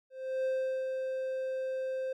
triangle tone with ADSR envelope, 523 Hz, C5, 1 cent flat, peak -26 dBFS, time 0.1-2.13 s, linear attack 350 ms, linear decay 400 ms, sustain -4 dB, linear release 6 ms, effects none

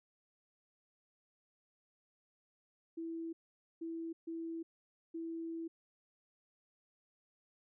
sine tone bursts at uneven times, 329.6 Hz, E4, in tune, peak -39 dBFS, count 4, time 2.97-3.33 / 3.81-4.13 / 4.27-4.63 / 5.14-5.68 s, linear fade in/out 10 ms, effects none

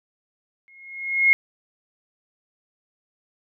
sine tone with exponential growth, 2156 Hz, C#7, 49 cents flat, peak -10 dBFS, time 0.68-1.33 s, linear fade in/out 0 ms, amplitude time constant 140 ms, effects none

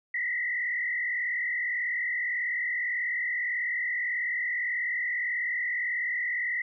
sine tone with frequency modulation, 1962 Hz, B6, 12 cents flat, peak -27 dBFS, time 0.14-6.62 s, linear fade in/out 5 ms, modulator 41.7 Hz, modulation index 1.9, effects none

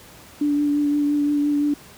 sine tone with vibrato, 291.4 Hz, D4, 13 cents flat, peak -17 dBFS, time 0.41-1.74 s, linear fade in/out 5 ms, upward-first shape triangle, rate 5.8 Hz, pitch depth 19 cents each way, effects pink hiss -45 dBFS RMS until 1.97 s + high-pass 60 Hz 12 dB/octave

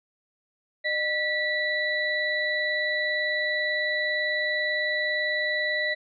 sine tone cluster, 608 / 1955 / 3961 Hz, D#5 / B6 / B7, -40 / -18 / +4 cents, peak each -31 / -25 / -33 dBFS, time 0.84-5.95 s, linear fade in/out 20 ms, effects none

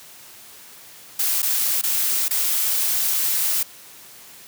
blue noise with dropouts, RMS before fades -21 dBFS, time 1.19-3.63 s, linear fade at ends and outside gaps 5 ms, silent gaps 1.421-1.428 / 1.814-1.835 / 2.283-2.307 s, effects white hiss -44 dBFS RMS until 4.47 s + high-pass 80 Hz 12 dB/octave

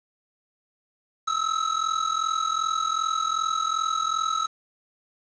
square ring-modulated tone, 1300 Hz, E6, 24 cents flat, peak -21 dBFS, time 1.27-4.47 s, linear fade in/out 10 ms, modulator 21.3 Hz, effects resampled to 16000 Hz + 8-bit

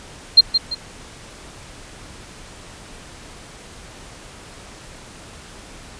sine tone with echo, 4186 Hz, C8, in tune, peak -3 dBFS, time 0.37-0.41 s, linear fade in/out 10 ms, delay 170 ms, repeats 2, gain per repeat -9 dB, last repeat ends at 0.75 s, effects pink hiss -40 dBFS RMS until 5.99 s + resampled to 22050 Hz

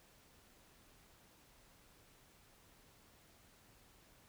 silence, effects pink hiss -66 dBFS RMS until 4.28 s

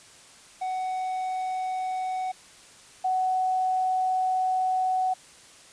triangle / sine tone pair in turn, 746 / 746 Hz, F#5 / F#5, +14 / +14 cents, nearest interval unison, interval 0 cents, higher neither, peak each -25 / -22 dBFS, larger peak second, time 0.61-2.32 / 3.04-5.14 s, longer second, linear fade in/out 10 ms, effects white hiss -51 dBFS RMS until 5.72 s + resampled to 22050 Hz

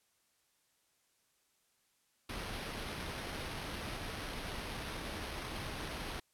pink noise with sample-and-hold, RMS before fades -42 dBFS, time 2.29-6.2 s, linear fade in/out 5 ms, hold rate 7350 Hz, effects white hiss -75 dBFS RMS until 6.33 s + low-pass 12000 Hz 12 dB/octave

